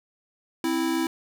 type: tone pair together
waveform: square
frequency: 261.6 / 328.6 Hz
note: C4 / E4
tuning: 0 / -5 cents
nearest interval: major third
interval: 395 cents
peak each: -29 / -25 dBFS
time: 0.64-1.07 s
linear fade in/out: 2 ms
effects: none